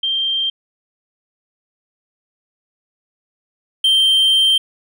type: tone pair in turn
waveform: sine / triangle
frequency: 3166 / 3141 Hz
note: G7 / G7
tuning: +17 / +3 cents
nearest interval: unison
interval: 14 cents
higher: first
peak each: -16 / -9 dBFS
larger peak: second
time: 0.03-0.5 / 3.84-4.58 s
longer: second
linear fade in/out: 5 ms
effects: none

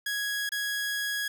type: tone with dropouts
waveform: sawtooth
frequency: 1662 Hz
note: G#6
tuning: 1 cent sharp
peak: -25 dBFS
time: 0.06-1.28 s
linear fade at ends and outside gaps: 5 ms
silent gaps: 0.492-0.519 s
effects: none

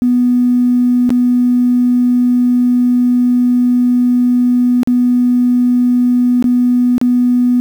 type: tone with dropouts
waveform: triangle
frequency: 246.1 Hz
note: B3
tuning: 6 cents flat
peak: -4 dBFS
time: 0.02-7.6 s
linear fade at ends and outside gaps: 0 ms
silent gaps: 1.093-1.104 / 4.832-4.874 / 6.425-6.442 / 6.981-7.014 s
effects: tanh soft clip ceiling -6 dBFS + 7-bit

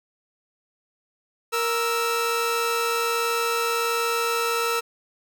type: tone pair together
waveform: sawtooth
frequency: 466.6 / 1318.5 Hz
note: A#4 / E6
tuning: +2 / 0 cents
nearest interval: octave + tritone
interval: 1798 cents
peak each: -21 dBFS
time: 1.52-4.81 s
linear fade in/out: 20 ms
effects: none

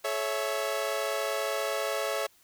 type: chord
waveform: sawtooth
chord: A major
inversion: none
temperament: equal with one note detuned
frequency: 429.5 / 554.4 / 659.3 Hz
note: A4 / C#5 / E5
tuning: -42 / 0 / 0 cents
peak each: -31 / -28 / -29 dBFS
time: 0.04-2.27 s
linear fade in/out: 10 ms
effects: white hiss -62 dBFS RMS until 2.43 s

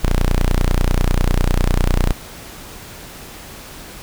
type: tone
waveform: sawtooth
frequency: 30.09 Hz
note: B0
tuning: 44 cents flat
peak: -9 dBFS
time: 0.03-2.13 s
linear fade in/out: 10 ms
effects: pink hiss -36 dBFS RMS until 4.02 s

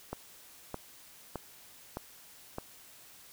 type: click train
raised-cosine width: 1 ms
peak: -22 dBFS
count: 5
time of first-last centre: 0.13-2.584 s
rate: 1.63 Hz
effects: white hiss -55 dBFS RMS until 3.32 s

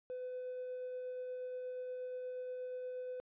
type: tone with tremolo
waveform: triangle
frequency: 504 Hz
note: B4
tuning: 35 cents sharp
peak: -36 dBFS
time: 0.1-3.2 s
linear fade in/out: 0 ms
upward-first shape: sine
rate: 8.4 Hz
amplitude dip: 25%
effects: tanh soft clip ceiling -36 dBFS + resampled to 8000 Hz

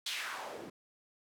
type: noise with band-pass filter sweep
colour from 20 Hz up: white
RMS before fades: -41 dBFS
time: 0.06-0.7 s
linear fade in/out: 5 ms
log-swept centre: 3800 to 260 Hz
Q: 2
effects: none

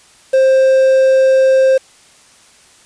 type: tone with quantisation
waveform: triangle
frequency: 528 Hz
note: C5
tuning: 16 cents sharp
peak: -5 dBFS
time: 0.33-1.78 s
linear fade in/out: 10 ms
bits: 5
effects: white hiss -46 dBFS RMS until 2.85 s + resampled to 22050 Hz

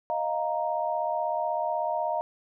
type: chord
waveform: sine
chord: Eb suspended second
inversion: none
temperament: equal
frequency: 622.3 / 698.5 / 932.3 Hz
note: Eb5 / F5 / Bb5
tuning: 0 / 0 / 0 cents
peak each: -30 dBFS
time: 0.1-2.21 s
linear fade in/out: 0 ms
effects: none

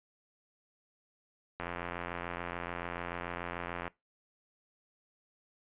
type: click train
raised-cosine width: 0.5 ms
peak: -22 dBFS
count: 199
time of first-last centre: 1.6-3.878 s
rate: 86.9 Hz
effects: noise-tail reverb RT60 0.2 s tail -21 dB re dry + resampled to 8000 Hz

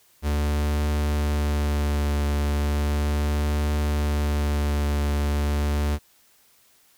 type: tone with vibrato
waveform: 45% pulse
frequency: 73.42 Hz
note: D2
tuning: in tune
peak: -21 dBFS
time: 0.22-5.99 s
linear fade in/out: 50 ms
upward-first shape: triangle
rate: 0.36 Hz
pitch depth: 18 cents each way
effects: white hiss -59 dBFS RMS until 6.97 s

